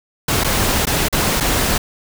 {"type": "noise with dropouts", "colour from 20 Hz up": "pink", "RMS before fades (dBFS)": -17, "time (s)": [0.28, 1.78], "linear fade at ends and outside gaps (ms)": 5, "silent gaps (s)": [[0.438, 0.444], [0.855, 0.869], [1.085, 1.126], [1.402, 1.406]], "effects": []}